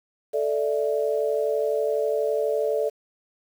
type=chord; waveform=sine; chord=A suspended fourth; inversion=none; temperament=equal; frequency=440 / 587.3 / 659.3 Hz; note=A4 / D5 / E5; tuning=0 / 0 / 0 cents; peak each=-24 / -25 / -30 dBFS; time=0.33-2.9 s; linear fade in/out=20 ms; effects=8-bit